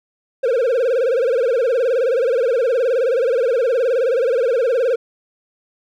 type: tone with vibrato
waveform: triangle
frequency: 493.9 Hz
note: B4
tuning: in tune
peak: -12 dBFS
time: 0.43-4.96 s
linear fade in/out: 10 ms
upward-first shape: sine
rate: 19 Hz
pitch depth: 160 cents each way
effects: none